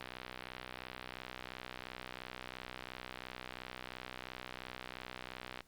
click train, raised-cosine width 0.3 ms, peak -27 dBFS, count 353, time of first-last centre 0.01-5.606 s, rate 62.9 Hz, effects pink hiss -69 dBFS RMS until 5.67 s + Opus 48 kbps

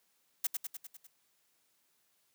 blue noise with echo, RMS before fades -31 dBFS, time 0.44-0.47 s, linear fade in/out 5 ms, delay 100 ms, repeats 6, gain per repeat -4 dB, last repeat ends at 1.07 s, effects white hiss -74 dBFS RMS until 2.34 s + high-pass 100 Hz 12 dB/octave

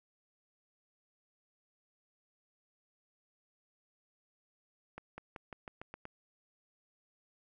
accelerating click train, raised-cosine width 0.5 ms, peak -29 dBFS, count 8, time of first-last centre 4.98-6.054 s, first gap 200 ms, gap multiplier 0.91, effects none

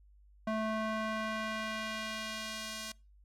square tone with band-pass filter sweep, 218.6 Hz, A3, 11 cents flat, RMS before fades -37 dBFS, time 0.47-2.92 s, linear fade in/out 5 ms, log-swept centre 750 to 5800 Hz, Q 0.75, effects noise-tail reverb RT60 0.3 s tail -24 dB re dry + added 50 Hz sine -58 dBFS peak until 3.24 s

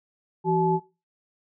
sine tone cluster, 167.7 / 378.5 / 862 Hz, E3 / F#4 / A5, +30 / +39 / -36 cents, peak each -25 / -23 / -24 dBFS, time 0.44-0.8 s, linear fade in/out 50 ms, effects noise-tail reverb RT60 0.3 s tail -21 dB re dry

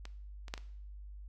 clicks, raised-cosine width 0.2 ms, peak -28 / -30 / -19 / -29 dBFS, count 4, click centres 0.054 / 0.482 / 0.539 / 0.578 s, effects noise-tail reverb RT60 0.6 s tail -17 dB re dry + added 50 Hz sine -45 dBFS peak until 1.28 s

